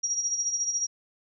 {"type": "tone with tremolo", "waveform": "sine", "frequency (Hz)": 5690, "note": "F8", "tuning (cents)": 31, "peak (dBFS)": -23, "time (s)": [0.03, 0.87], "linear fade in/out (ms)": 10, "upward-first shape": "sine", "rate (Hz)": 14, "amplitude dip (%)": 60, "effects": []}